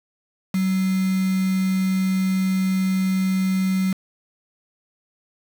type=tone with quantisation; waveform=sine; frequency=188.8 Hz; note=F#3; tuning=35 cents sharp; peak=-18 dBFS; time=0.54-3.93 s; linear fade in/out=5 ms; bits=5; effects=none